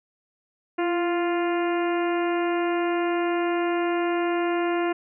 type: harmonic tone with a mistuned harmonic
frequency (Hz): 349.2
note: F4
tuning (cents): 0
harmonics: 1 / 2 / 3 / 4 / 5 / 6 / 7 / 8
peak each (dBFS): -23 / -29 / -33 / -35 / -37 / -39 / -40 / -41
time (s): 0.78-4.93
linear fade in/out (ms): 10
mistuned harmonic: 1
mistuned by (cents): -34
effects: none